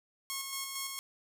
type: tone with tremolo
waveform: 5% pulse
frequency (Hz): 1088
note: C#6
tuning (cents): -33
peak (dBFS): -23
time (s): 0.3-0.99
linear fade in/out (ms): 0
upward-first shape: square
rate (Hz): 4.4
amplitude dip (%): 35
effects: none